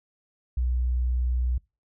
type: tone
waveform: sine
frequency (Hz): 61.74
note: B1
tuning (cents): 0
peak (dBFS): -22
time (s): 0.57-1.58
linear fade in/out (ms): 5
effects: noise-tail reverb RT60 0.3 s tail -26 dB re dry